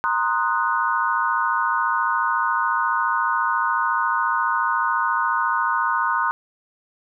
sine chord, C half-diminished seventh, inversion third, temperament equal, 932.3 / 1046.5 / 1244.5 / 1480 Hz, Bb5 / C6 / Eb6 / Gb6, 0 / 0 / 0 / 0 cents, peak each -24 dBFS, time 0.04-6.31 s, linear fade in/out 0 ms, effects none

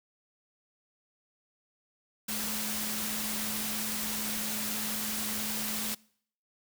sine tone in noise, 214.8 Hz, A3, 41 cents flat, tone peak -39 dBFS, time 2.28-5.95 s, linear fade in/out 10 ms, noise white, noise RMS -34 dBFS, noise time 2.28-5.95 s, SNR -8 dB, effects noise-tail reverb RT60 0.6 s tail -24 dB re dry

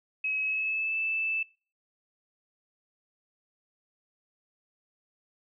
sine tone with pitch glide, 2558 to 2636 Hz, D#7 to E7, +47 to -1 cents, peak -27 dBFS, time 0.24-1.43 s, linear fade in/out 5 ms, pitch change +52 cents, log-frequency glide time 0.41-0.96 s, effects noise-tail reverb RT60 0.4 s tail -24 dB re dry

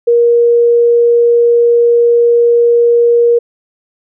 sine tone, 472.7 Hz, A#4, 24 cents sharp, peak -5 dBFS, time 0.07-3.39 s, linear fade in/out 10 ms, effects none

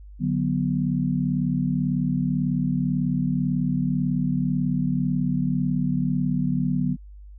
sine chord, B minor, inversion first, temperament equal, 146.83 / 185 / 246.9 Hz, D3 / F#3 / B3, 0 / 0 / 0 cents, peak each -25 dBFS, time 0.19-6.97 s, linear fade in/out 50 ms, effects added 50 Hz sine -40 dBFS peak until 7.38 s

